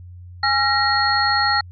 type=tone cluster; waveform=sine; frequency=826 / 1365 / 1883 / 4311 Hz; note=G#5 / F6 / A#6 / C#8; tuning=-10 / -40 / +17 / -49 cents; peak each=-21 dBFS; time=0.43-1.61 s; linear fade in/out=5 ms; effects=added 89 Hz sine -36 dBFS peak until 1.71 s